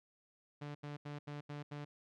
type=tone bursts; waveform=sawtooth; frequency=146.2 Hz; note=D3; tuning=7 cents flat; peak=-39 dBFS; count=6; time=0.61-1.85 s; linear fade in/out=10 ms; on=140 ms; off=80 ms; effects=low-pass 4000 Hz 12 dB/octave